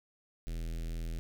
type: tone with notch filter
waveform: square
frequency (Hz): 41.22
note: E1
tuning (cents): +1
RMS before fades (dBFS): -37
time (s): 0.47-1.19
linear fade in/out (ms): 0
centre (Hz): 980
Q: 0.52
effects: none